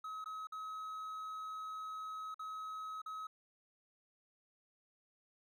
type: tone with dropouts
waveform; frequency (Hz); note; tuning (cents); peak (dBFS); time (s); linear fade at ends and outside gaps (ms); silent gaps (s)
triangle; 1278; D#6; +46; -40; 0.04-3.27; 5; 0.243-0.258 / 0.471-0.521 / 2.344-2.393 / 3.018-3.06
effects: none